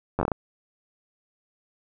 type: slowing click train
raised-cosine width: 1 ms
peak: -10 dBFS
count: 7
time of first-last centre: 0.19-0.318 s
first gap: 10 ms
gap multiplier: 1.3
effects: none